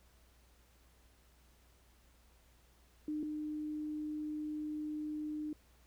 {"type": "tone pair in turn", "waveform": "sine", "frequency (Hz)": [303.3, 303.3], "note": ["D#4", "D#4"], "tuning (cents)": [-44, -44], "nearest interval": "unison", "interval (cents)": 0, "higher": "neither", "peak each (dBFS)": [-35, -37], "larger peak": "first", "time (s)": [[3.08, 3.23], [3.23, 5.53]], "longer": "second", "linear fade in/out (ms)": 2, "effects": ["added 60 Hz sine -65 dBFS peak until 5.86 s", "pink hiss -69 dBFS RMS until 5.86 s"]}